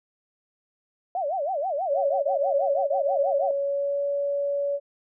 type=tone with vibrato; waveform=sine; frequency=659.3 Hz; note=E5; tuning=in tune; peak=-24 dBFS; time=1.15-3.51 s; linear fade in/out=2 ms; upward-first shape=sine; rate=6.2 Hz; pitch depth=290 cents each way
type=tone with pitch glide; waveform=sine; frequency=557 to 566.7 Hz; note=C#5 to C#5; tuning=+8 to +38 cents; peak=-23 dBFS; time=1.89-4.8 s; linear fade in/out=50 ms; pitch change=+30 cents; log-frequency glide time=3.42-4.03 s
effects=none